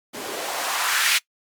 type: noise with band-pass filter sweep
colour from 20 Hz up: blue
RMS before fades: -24 dBFS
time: 0.13-1.19 s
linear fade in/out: 20 ms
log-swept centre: 290 to 2300 Hz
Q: 1.7
effects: noise-tail reverb RT60 0.1 s tail -22 dB re dry + Opus 48 kbps